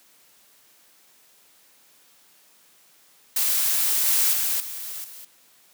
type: noise with level steps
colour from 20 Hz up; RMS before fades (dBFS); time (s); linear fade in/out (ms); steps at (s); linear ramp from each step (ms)
blue; -22 / -20 / -24 / -34 / -42; 3.36-5.25; 5; 4.06 / 4.33 / 4.6 / 5.04; 2
effects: white hiss -57 dBFS RMS until 5.73 s + high-pass 150 Hz 12 dB/octave